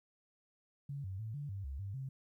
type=tone with pitch steps; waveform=sine; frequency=140.8 / 95.2 / 110.2 / 144.5 / 98.3 / 68.1 / 98.7 / 133.7 Hz; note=C#3 / F#2 / A2 / D3 / G2 / C#2 / G2 / C3; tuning=+27 / +50 / +3 / -28 / +5 / -30 / +12 / +38 cents; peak=-39 dBFS; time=0.89-2.09 s; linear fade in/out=5 ms; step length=150 ms; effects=13-bit

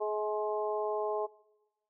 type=harmonic tone with a mistuned harmonic; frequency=211.3 Hz; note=G#3; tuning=30 cents sharp; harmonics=2 / 3 / 4 / 5; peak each=-32 / -36 / -38 / -40 dBFS; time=0-1.27 s; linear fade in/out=20 ms; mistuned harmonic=3; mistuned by=+16 cents; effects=noise-tail reverb RT60 1.0 s tail -21 dB re dry

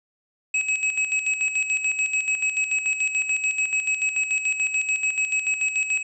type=tone with tremolo; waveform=square; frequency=2561 Hz; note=D#7; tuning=49 cents sharp; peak=-20 dBFS; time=0.54-6.03 s; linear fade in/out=5 ms; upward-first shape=square; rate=6.9 Hz; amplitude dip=60%; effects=resampled to 22050 Hz

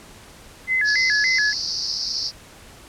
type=tone with vibrato; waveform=sine; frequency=1864.7 Hz; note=A#6; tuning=in tune; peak=-17 dBFS; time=0.67-1.54 s; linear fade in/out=50 ms; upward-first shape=square; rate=3.5 Hz; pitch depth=160 cents each way
type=band-pass noise; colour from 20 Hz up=white; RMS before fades=-26 dBFS; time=0.84-2.32 s; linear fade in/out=50 ms; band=4400 to 5500 Hz; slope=96 dB/octave
effects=pink hiss -45 dBFS RMS until 2.88 s + low-pass 11000 Hz 12 dB/octave

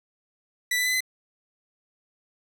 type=tone with pitch steps; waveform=sawtooth; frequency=1974 / 1992.3 / 2011 / 2029 Hz; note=B6 / B6 / B6 / B6; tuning=-1 / +15 / +31 / +46 cents; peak=-19 dBFS; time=0.71-1.006 s; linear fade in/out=5 ms; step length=74 ms; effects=none

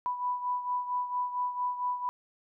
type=beating tone pair; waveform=sine; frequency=988 / 992.4 Hz; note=B5 / B5; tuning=0 / +8 cents; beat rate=4.4 Hz; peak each=-30 / -36 dBFS; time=0.06-2.09 s; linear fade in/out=0 ms; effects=none

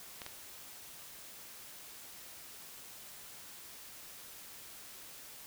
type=clicks; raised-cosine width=0.2 ms; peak=-25 dBFS; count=2; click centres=0.218 / 0.264 s; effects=white hiss -51 dBFS RMS until 5.46 s

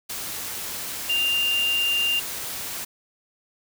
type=tone in noise; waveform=sine; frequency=2794 Hz; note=F7; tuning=in tune; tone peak=-20 dBFS; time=1.09-2.2 s; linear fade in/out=10 ms; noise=white; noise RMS=-32 dBFS; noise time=0.09-2.85 s; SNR=+9 dB; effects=none

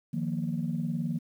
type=chord; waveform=sine; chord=Eb suspended second; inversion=none; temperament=just; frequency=155.56 / 175.01 / 233.3 Hz; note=Eb3 / F3 / Bb3; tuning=0 / +4 / +2 cents; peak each=-32 dBFS; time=0.13-1.19 s; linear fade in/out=10 ms; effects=tanh soft clip ceiling -20 dBFS + 10-bit

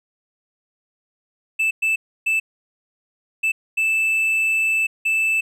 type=tone bursts at uneven times; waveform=triangle; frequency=2637 Hz; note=E7; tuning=in tune; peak=-15 dBFS; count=6; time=1.59-1.71 / 1.82-1.96 / 2.26-2.4 / 3.43-3.52 / 3.77-4.87 / 5.05-5.41 s; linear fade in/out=10 ms; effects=none

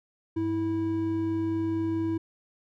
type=tone pair together; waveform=triangle; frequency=100.5 / 326 Hz; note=G2 / E4; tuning=+44 / -19 cents; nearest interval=octave + minor sixth; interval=2037 cents; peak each=-32 / -24 dBFS; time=0.36-2.18 s; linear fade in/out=10 ms; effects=none

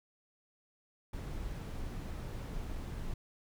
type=noise; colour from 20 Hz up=brown; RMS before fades=-40 dBFS; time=1.13-3.14 s; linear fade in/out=5 ms; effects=none

